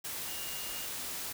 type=tone in noise; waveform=sine; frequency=2838 Hz; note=F7; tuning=27 cents sharp; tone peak=-46 dBFS; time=0.27-0.86 s; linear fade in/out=10 ms; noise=white; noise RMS=-39 dBFS; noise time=0.04-1.33 s; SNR=-10 dB; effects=none